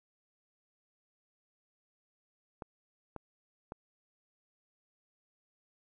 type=clicks; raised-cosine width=1 ms; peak=-27 / -27 / -27 dBFS; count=3; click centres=2.622 / 3.163 / 3.721 s; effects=none